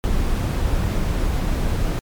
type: noise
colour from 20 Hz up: brown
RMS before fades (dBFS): -20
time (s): 0.04-1.99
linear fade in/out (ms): 0
effects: MP3 96 kbps